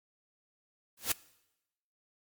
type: noise with exponential growth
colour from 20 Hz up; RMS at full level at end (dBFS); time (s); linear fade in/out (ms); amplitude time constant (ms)
white; -24; 0.97-1.12; 5; 31
effects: noise-tail reverb RT60 0.9 s tail -21 dB re dry + MP3 96 kbps